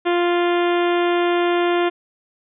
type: harmonic tone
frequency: 349.2 Hz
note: F4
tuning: in tune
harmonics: 1 / 2 / 3 / 4 / 5 / 6 / 7 / 8 / 9 / 10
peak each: -17 / -23 / -27 / -29 / -31 / -33 / -34 / -35 / -36 / -37 dBFS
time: 0.05-1.9 s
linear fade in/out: 20 ms
effects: none